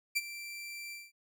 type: tone with ADSR envelope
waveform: sawtooth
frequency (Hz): 2349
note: D7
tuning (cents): 0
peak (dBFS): -23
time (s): 0.15-1.12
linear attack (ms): 18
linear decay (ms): 36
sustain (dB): -15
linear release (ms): 200
effects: none